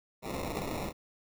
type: noise with sample-and-hold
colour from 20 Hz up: blue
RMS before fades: -36 dBFS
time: 0.22-0.93 s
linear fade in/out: 50 ms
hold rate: 1575 Hz
effects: none